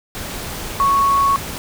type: tone in noise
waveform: sine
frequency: 1108.7 Hz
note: C#6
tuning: in tune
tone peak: -12 dBFS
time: 0.8-1.36 s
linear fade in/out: 0 ms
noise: pink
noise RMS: -28 dBFS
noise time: 0.15-1.58 s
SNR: +13 dB
effects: none